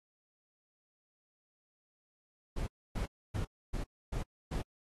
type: noise bursts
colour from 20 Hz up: brown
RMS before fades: -35 dBFS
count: 6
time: 2.56-4.62 s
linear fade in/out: 10 ms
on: 110 ms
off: 280 ms
effects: AAC 32 kbps